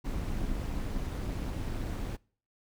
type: noise with amplitude modulation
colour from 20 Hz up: brown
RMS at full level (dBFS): -31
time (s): 0.04-2.17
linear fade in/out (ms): 20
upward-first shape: sine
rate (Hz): 232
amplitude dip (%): 60
effects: noise-tail reverb RT60 0.5 s tail -26 dB re dry

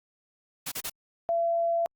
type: noise bursts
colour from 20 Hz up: white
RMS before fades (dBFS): -33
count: 3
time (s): 0.66-0.899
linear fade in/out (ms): 10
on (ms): 59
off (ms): 31
type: tone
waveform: sine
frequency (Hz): 676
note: E5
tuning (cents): +43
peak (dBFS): -23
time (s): 1.29-1.86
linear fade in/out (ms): 0
effects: Opus 48 kbps

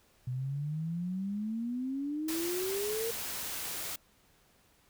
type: exponential sweep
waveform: sine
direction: up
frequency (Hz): 123.47 to 466.2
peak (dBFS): -32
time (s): 0.27-3.11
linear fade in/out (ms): 5
type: noise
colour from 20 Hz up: white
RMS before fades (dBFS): -38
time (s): 2.28-3.96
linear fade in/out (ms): 5
effects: pink hiss -66 dBFS RMS until 4.89 s

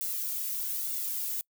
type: noise with flanger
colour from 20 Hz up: violet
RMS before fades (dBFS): -33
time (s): 0.01-1.41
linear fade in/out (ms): 0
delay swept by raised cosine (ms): 1.4 to 2.39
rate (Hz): 1.1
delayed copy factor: +0.95
effects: noise-tail reverb RT60 0.1 s tail -26 dB re dry

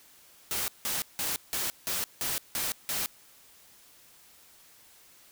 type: noise bursts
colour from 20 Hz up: white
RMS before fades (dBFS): -31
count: 8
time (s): 0.51-3.06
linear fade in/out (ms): 0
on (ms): 170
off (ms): 170
effects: white hiss -57 dBFS RMS until 5.31 s

